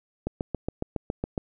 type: click train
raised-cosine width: 2 ms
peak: -14 dBFS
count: 9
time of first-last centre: 0.27-1.378 s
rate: 7.22 Hz
effects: none